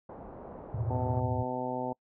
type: low-pass noise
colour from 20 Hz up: white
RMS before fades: -45 dBFS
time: 0.09-1.2 s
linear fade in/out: 5 ms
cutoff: 820 Hz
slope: 24 dB/octave
type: chord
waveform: sine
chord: E suspended fourth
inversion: none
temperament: just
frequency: 82.41 / 109.88 / 123.61 Hz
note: E2 / A2 / B2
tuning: 0 / -2 / +2 cents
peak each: -38 / -32 / -34 dBFS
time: 0.74-1.43 s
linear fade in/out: 5 ms
type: harmonic tone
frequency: 126.4 Hz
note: B2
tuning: 41 cents sharp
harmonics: 1 / 2 / 3 / 4 / 5 / 6 / 7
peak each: -43 / -37 / -41 / -38 / -39 / -40 / -37 dBFS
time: 0.9-1.93 s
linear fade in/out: 5 ms
effects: noise-tail reverb RT60 0.1 s tail -26 dB re dry